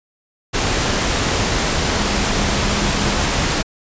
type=tone in noise; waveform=sine; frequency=203.8 Hz; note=G#3; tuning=32 cents flat; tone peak=-26 dBFS; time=1.96-3.18 s; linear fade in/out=20 ms; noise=pink; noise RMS=-18 dBFS; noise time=0.53-3.63 s; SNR=-11 dB; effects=resampled to 16000 Hz